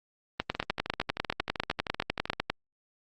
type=two click trains; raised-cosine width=0.3 ms; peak=-10 / -17 dBFS; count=22 / 24; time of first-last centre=0.4-2.5 / 0.55-2.333 s; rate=10 / 12.9 Hz; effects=Opus 32 kbps